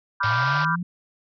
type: chord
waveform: sine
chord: G dominant seventh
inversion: first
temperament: equal with one note detuned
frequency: 987.8 / 1174.7 / 1396.9 / 1557.2 Hz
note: B5 / D6 / F6 / G6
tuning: 0 / 0 / 0 / -12 cents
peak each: -26 dBFS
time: 0.2-0.76 s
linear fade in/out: 10 ms
type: band-pass noise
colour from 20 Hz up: pink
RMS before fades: -32 dBFS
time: 0.23-0.65 s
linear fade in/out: 2 ms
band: 550 to 5400 Hz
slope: 96 dB/octave
type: linear sweep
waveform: sine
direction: up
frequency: 104.9 to 180 Hz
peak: -25 dBFS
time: 0.24-0.83 s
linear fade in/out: 5 ms
effects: none